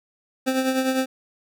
25% pulse tone with tremolo, 261.6 Hz, C4, in tune, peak -14 dBFS, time 0.46-1.06 s, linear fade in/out 20 ms, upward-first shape triangle, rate 9.9 Hz, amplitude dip 60%, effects none

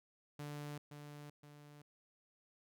sawtooth tone with echo, 146.83 Hz, D3, in tune, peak -40 dBFS, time 0.39-0.78 s, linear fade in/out 5 ms, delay 520 ms, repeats 2, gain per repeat -6 dB, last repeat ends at 1.82 s, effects none

